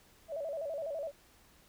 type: tone with vibrato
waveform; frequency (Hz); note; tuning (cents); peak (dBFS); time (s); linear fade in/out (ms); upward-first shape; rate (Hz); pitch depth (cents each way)
sine; 608; D#5; -40; -35; 0.28-1.12; 50; square; 12; 120
effects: pink hiss -63 dBFS RMS until 1.68 s